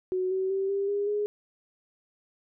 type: tone with pitch steps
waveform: sine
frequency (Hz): 370 / 378.6 / 387.5 / 396.6 / 405.8 / 415.3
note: F#4 / F#4 / G4 / G4 / G#4 / G#4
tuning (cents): 0 / +40 / -20 / +20 / -40 / 0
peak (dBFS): -25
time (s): 0.12-1.26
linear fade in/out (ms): 0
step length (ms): 190
effects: none